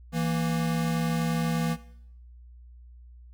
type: tone pair together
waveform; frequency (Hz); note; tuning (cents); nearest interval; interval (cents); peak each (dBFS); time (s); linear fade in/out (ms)
square; 164.81 / 233.1; E3 / A#3; 0 / 0; tritone; 600; -27 / -31; 0.12-1.77; 50
effects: noise-tail reverb RT60 0.7 s tail -17 dB re dry + added 60 Hz sine -46 dBFS peak until 3.33 s